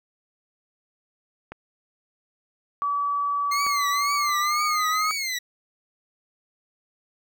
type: clicks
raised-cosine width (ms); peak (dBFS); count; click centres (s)
0.5; -21 / -21 / -30; 3; 1.52 / 3.666 / 4.292
type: tone with pitch glide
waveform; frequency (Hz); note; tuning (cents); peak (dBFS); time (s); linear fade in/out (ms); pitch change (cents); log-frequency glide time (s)
sine; 1146 to 1257; D6 to D#6; -43 to +17; -22; 2.82-5.11; 0; +160; 4.05-4.93
type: tone with vibrato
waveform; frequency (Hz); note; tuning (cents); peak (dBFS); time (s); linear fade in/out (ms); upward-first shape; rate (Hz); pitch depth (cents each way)
20% pulse; 2100; C7; +6; -21; 3.51-5.39; 10; triangle; 2; 150
effects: none